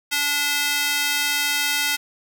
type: tone with high-pass filter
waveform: square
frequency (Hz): 289.8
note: D4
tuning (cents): -23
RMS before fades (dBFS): -22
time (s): 0.11-1.97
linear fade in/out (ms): 20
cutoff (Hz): 2100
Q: 0.96
effects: none